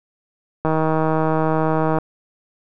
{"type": "click train", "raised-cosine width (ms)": 1, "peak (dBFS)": -6, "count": 212, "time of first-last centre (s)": [0.65, 1.985], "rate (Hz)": 158, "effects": []}